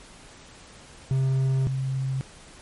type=tone pair in turn; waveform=triangle / sine; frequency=132.9 / 132.9 Hz; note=C3 / C3; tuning=+27 / +27 cents; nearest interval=unison; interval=0 cents; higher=neither; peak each=-18 / -24 dBFS; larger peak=first; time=1.11-1.67 / 1.67-2.21 s; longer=first; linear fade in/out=0 ms; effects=pink hiss -48 dBFS RMS until 2.61 s + MP3 48 kbps